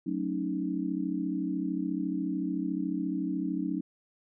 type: chord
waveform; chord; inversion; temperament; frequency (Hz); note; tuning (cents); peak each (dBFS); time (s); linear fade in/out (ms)
sine; D# half-diminished seventh; first; equal; 185 / 220 / 277.2 / 311.1; F#3 / A3 / C#4 / D#4; 0 / 0 / 0 / 0; -34 / -39 / -33 / -33; 0.06-3.81; 10
effects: none

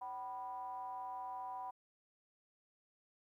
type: ring-modulated tone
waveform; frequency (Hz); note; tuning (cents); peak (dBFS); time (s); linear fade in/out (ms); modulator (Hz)
triangle; 112.7; A2; +42; -37; 0.01-1.71; 10; 873
effects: 13-bit

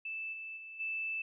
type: tone with level steps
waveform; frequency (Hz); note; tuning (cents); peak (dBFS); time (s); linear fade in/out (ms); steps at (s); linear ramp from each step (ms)
sine; 2637; E7; 0; -37 / -41 / -45 / -34; 0.05-1.22; 5; 0.32 / 0.56 / 0.79; 20
effects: none

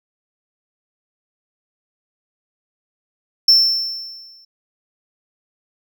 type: tone with exponential decay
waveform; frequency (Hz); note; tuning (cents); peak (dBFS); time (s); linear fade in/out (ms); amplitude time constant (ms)
triangle; 5370; E8; +31; -5; 3.48-4.45; 5; 210
effects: none

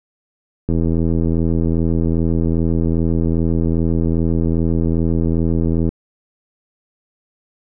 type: click train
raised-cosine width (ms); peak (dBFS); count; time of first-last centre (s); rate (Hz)
3; -6; 430; 0.69-5.89; 82.5
effects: none

